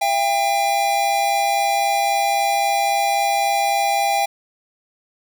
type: tone pair together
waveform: square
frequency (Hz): 676 / 799.7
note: E5 / G5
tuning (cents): +43 / +34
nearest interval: minor third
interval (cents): 291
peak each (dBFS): -24 / -18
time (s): 0.01-4.26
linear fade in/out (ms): 10
effects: none